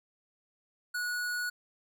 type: tone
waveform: square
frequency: 1462 Hz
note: F#6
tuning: 21 cents flat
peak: -32 dBFS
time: 0.94-1.5 s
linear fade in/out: 10 ms
effects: none